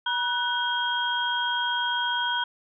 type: tone cluster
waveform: sine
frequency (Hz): 963 / 1492 / 3237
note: B5 / F#6 / G#7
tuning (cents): -44 / +14 / -45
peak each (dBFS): -28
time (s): 0.06-2.44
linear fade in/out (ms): 5
effects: none